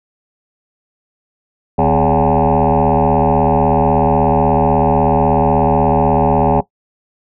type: tone with frequency modulation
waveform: sine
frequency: 490 Hz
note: B4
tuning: 14 cents flat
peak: -8 dBFS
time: 1.78-6.61 s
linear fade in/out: 10 ms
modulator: 76.3 Hz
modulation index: 5.3
effects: noise-tail reverb RT60 0.1 s tail -17 dB re dry + tanh soft clip ceiling -5 dBFS